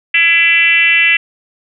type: tone with frequency modulation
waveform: sine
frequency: 2344 Hz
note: D7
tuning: 4 cents flat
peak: -7 dBFS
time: 0.14-1.17 s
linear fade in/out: 5 ms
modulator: 336 Hz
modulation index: 1.5
effects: none